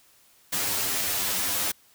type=noise with comb filter; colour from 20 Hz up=white; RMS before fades=-27 dBFS; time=0.52-1.72 s; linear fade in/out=10 ms; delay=10 ms; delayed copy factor=+0.8; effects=white hiss -59 dBFS RMS until 1.94 s